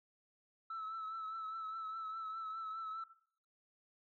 sine tone with vibrato, 1311 Hz, E6, 10 cents flat, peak -39 dBFS, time 0.7-3.04 s, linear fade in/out 5 ms, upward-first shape triangle, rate 4.9 Hz, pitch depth 42 cents each way, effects noise-tail reverb RT60 0.6 s tail -17 dB re dry + tanh soft clip ceiling -38 dBFS

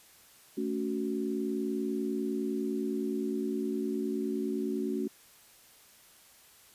sine chord, F# minor, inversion first, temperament equal with one note detuned, 220 / 280.2 / 370 Hz, A3 / C#4 / F#4, 0 / +19 / 0 cents, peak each -34 dBFS, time 0.57-5.08 s, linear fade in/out 10 ms, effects white hiss -58 dBFS RMS until 6.74 s + resampled to 32000 Hz

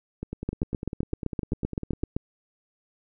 two click trains, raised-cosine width 3 ms, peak -19 / -14 dBFS, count 19 / 14, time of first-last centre 0.23-2.034 / 0.49-2.165 s, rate 9.98 / 7.76 Hz, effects none

